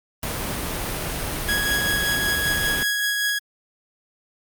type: noise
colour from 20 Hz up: pink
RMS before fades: -27 dBFS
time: 0.23-2.83 s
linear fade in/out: 0 ms
type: tone with tremolo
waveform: sawtooth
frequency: 1661.2 Hz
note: G#6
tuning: in tune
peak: -16 dBFS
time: 1.48-3.39 s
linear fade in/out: 10 ms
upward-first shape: sine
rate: 5.2 Hz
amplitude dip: 25%
effects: Opus 32 kbps